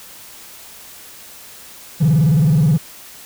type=tone with vibrato; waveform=triangle; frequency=152.9 Hz; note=D#3; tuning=30 cents flat; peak=-7 dBFS; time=2-2.78 s; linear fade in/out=20 ms; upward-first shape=square; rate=19 Hz; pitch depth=170 cents each way; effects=tanh soft clip ceiling -6 dBFS + white hiss -39 dBFS RMS until 3.25 s